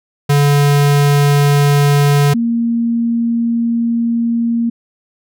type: tone pair in turn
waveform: square / sine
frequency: 143.6 / 232.9 Hz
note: D3 / A#3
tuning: -39 / -1 cents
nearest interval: minor sixth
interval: 838 cents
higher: second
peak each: -9 / -12 dBFS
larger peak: first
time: 0.29-2.34 / 2.34-4.7 s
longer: second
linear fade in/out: 10 ms
effects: none